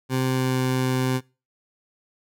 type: tone with pitch glide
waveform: 20% pulse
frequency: 130 to 129.03 Hz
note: C3 to C3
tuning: -11 to -24 cents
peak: -16 dBFS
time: 0.09-1.21 s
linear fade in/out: 50 ms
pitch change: -13 cents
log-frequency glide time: 0.27-0.6 s
effects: noise-tail reverb RT60 0.3 s tail -22 dB re dry